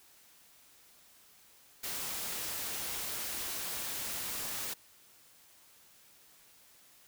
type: noise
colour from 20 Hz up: white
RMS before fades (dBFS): -38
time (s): 1.83-4.74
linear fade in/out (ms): 10
effects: white hiss -61 dBFS RMS until 7.07 s